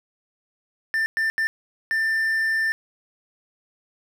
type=tone bursts at uneven times; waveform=triangle; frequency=1786 Hz; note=A6; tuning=25 cents sharp; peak=-18 dBFS; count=4; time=0.94-1.06 / 1.17-1.3 / 1.38-1.47 / 1.91-2.72 s; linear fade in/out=0 ms; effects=none